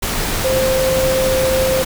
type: tone in noise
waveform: sine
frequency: 523.3 Hz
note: C5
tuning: in tune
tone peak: -14 dBFS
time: 0.44-1.83 s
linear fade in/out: 10 ms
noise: pink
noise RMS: -20 dBFS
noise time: 0.02-1.85 s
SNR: +3 dB
effects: none